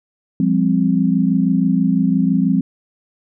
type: chord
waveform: sine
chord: F suspended second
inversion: none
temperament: equal with one note detuned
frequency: 174.61 / 200.7 / 261.6 Hz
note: F3 / G3 / C4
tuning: 0 / +41 / 0 cents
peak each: -17 dBFS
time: 0.4-2.61 s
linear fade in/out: 2 ms
effects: none